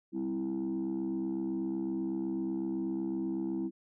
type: chord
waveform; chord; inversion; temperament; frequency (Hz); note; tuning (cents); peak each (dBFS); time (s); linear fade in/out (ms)
sine; C major; second; equal; 196 / 261.6 / 329.6; G3 / C4 / E4; 0 / 0 / 0; -36 / -36 / -32; 0.12-3.71; 50
effects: tanh soft clip ceiling -27 dBFS